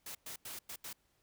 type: noise bursts at uneven times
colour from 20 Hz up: white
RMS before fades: -45 dBFS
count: 5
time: 0.06-0.15 / 0.26-0.36 / 0.45-0.59 / 0.69-0.76 / 0.84-0.93 s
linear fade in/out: 5 ms
effects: pink hiss -75 dBFS RMS until 1.22 s